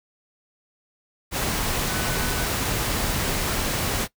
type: tone in noise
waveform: sine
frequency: 1498 Hz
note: F#6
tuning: 21 cents sharp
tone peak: -33 dBFS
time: 1.86-2.47 s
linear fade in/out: 50 ms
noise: pink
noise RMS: -25 dBFS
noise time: 1.31-4.08 s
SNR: -11 dB
effects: noise-tail reverb RT60 0.1 s tail -19 dB re dry